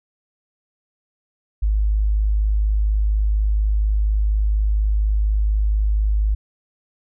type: tone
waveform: sine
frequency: 52.1 Hz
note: G#1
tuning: 6 cents sharp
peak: -15 dBFS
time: 1.62-6.35 s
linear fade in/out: 10 ms
effects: none